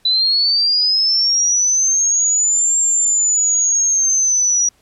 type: linear two-way sweep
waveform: sine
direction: up then down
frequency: 3968 to 7420 to 5770 Hz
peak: -12 dBFS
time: 0.05-4.69 s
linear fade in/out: 5 ms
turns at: 2.78 s
effects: pink hiss -57 dBFS RMS until 4.81 s + low-pass 12000 Hz 12 dB/octave